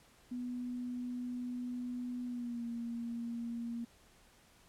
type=tone with pitch glide; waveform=sine; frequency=246.5 to 234.3 Hz; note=B3 to A#3; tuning=-3 to +9 cents; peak=-37 dBFS; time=0.31-3.85 s; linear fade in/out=10 ms; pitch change=-88 cents; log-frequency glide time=2.25-2.65 s; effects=pink hiss -64 dBFS RMS until 4.68 s + low-pass 12000 Hz 12 dB/octave